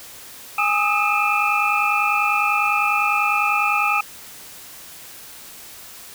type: tone cluster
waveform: sine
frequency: 822 / 1234 / 1284 / 2425 / 2628 Hz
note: G#5 / D#6 / E6 / D#7 / E7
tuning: -18 / -15 / -46 / -45 / -6 cents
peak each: -23 dBFS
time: 0.58-4.01 s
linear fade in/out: 5 ms
effects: white hiss -40 dBFS RMS until 6.14 s